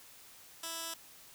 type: tone with band-pass filter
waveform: 15% pulse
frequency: 329.6 Hz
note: E4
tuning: in tune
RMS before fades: -41 dBFS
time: 0.63-0.94 s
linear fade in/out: 5 ms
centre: 8600 Hz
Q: 0.61
effects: white hiss -56 dBFS RMS until 1.34 s